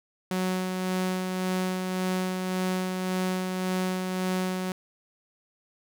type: tone with tremolo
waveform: sawtooth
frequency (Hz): 185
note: F#3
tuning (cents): 0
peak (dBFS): -21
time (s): 0.31-4.72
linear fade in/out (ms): 2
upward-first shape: sine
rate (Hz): 1.8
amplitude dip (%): 35
effects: none